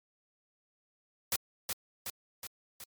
white noise with echo, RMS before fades -30 dBFS, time 1.32-1.36 s, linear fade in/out 2 ms, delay 370 ms, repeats 4, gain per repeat -4 dB, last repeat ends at 2.84 s, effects MP3 96 kbps

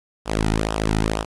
sawtooth tone with flanger, 53.7 Hz, A1, 41 cents flat, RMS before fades -22 dBFS, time 0.25-1.26 s, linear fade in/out 50 ms, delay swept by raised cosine 0.45 to 1.85 ms, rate 2.1 Hz, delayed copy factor -0.75, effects resampled to 24000 Hz + 8-bit

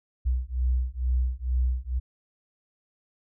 sine beating tone pair, 61.6 / 63.8 Hz, B1 / C2, -4 / -43 cents, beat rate 2.2 Hz, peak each -26 dBFS, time 0.25-2 s, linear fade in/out 20 ms, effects none

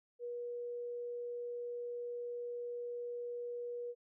sine tone, 481.5 Hz, B4, 44 cents flat, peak -39 dBFS, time 0.19-3.95 s, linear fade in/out 50 ms, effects none

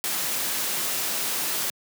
white noise, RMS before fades -27 dBFS, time 0.04-1.7 s, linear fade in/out 0 ms, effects high-pass 150 Hz 12 dB/octave

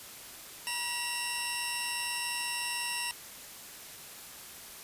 15% pulse tone pair together, 962.4 / 2722 Hz, B5 / F7, -45 / -45 cents, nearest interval octave + tritone, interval 1800 cents, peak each -30 / -27 dBFS, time 0.67-3.11 s, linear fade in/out 0 ms, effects white hiss -47 dBFS RMS until 4.83 s + resampled to 32000 Hz

